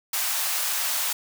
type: high-pass noise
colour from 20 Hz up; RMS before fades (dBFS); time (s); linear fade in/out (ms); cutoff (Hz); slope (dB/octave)
white; -26; 0.13-1.13; 5; 680; 24
effects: none